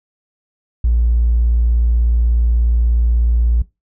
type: tone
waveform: triangle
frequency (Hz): 58.27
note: A#1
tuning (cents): 0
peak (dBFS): -7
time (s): 0.84-3.62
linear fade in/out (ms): 5
effects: noise-tail reverb RT60 0.2 s tail -22 dB re dry + tanh soft clip ceiling -8 dBFS